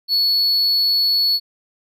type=tone; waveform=triangle; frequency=4404 Hz; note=C#8; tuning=12 cents flat; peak=-13 dBFS; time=0.08-1.4 s; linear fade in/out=50 ms; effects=none